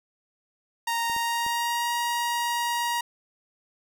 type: tone with pitch glide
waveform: sawtooth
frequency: 930 to 948.4 Hz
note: A#5 to A#5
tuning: -4 to +30 cents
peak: -21 dBFS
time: 0.87-3.01 s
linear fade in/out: 5 ms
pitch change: +34 cents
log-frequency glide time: 1.11-1.92 s
type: clicks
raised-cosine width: 2 ms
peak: -29 dBFS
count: 3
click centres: 1.098 / 1.164 / 1.464 s
effects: none